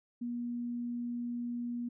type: tone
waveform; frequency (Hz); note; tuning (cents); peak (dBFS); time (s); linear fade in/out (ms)
sine; 240; B3; -49; -34; 0.21-1.89; 10
effects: none

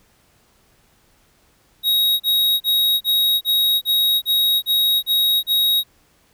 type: tone bursts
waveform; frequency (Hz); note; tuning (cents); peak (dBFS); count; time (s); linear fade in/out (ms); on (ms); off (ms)
square; 3791; A#7; +28; -15; 10; 1.83-5.836; 50; 370; 34
effects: pink hiss -58 dBFS RMS until 6.33 s

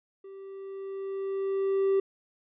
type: tone with level ramp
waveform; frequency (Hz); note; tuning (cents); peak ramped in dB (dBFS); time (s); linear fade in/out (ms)
triangle; 389.5; G4; -11; -41 to -18; 0.24-2; 5
effects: tanh soft clip ceiling -15 dBFS + resampled to 8000 Hz

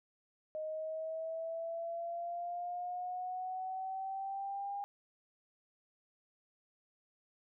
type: exponential sweep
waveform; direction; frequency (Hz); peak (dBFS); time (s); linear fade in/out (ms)
sine; up; 620 to 808; -37; 0.55-4.84; 0
effects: none

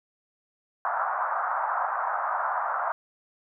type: band-pass noise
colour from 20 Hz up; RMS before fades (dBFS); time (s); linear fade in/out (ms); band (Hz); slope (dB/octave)
white; -28; 0.85-2.92; 0; 670 to 1400; 48
effects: none

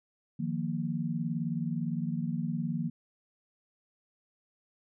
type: chord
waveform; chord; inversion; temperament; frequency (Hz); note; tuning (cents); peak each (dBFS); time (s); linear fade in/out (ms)
sine; Eb suspended second; none; just; 155.56 / 175.01 / 233.3; Eb3 / F3 / Bb3; 0 / +4 / +2; -34; 0.39-2.9; 10
effects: none

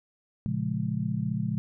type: chord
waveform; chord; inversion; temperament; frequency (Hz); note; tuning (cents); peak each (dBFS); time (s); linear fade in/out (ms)
sine; Bb minor seventh; none; just; 116.54 / 139.85 / 174.81 / 209.8; Bb2 / Db3 / F3 / Ab3; 0 / +16 / +2 / +18; -32; 0.46-1.58; 0
effects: none

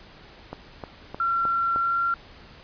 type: click train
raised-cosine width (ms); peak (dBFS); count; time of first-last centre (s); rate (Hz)
1; -19; 5; 0.53-1.761; 3.25
type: tone with pitch glide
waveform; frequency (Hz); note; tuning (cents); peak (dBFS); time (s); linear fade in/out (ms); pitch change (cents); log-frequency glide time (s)
sine; 1364 to 1375.1; F6 to F6; -41 to -27; -21; 1.2-2.14; 2; +14; 1.75-2
effects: pink hiss -48 dBFS RMS until 2.63 s + resampled to 11025 Hz

